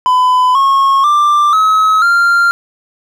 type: tone with pitch steps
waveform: triangle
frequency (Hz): 1006 / 1090.7 / 1182.6 / 1282.2 / 1390.2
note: B5 / C#6 / D6 / E6 / F6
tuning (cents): +32 / -28 / +12 / -48 / -8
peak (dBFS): -5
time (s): 0.06-2.51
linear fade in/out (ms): 0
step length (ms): 490
effects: none